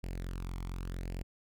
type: tone with flanger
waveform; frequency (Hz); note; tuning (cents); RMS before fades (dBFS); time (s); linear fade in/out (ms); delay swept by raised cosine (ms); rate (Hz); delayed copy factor
sawtooth; 44.37; F1; +28; -39; 0.03-1.23; 10; 0.4 to 0.92; 0.88; +0.6
effects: none